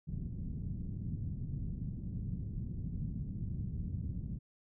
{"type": "low-pass noise", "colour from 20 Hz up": "white", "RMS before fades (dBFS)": -39, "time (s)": [0.07, 4.39], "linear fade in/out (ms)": 20, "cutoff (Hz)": 180, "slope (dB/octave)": 24, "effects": []}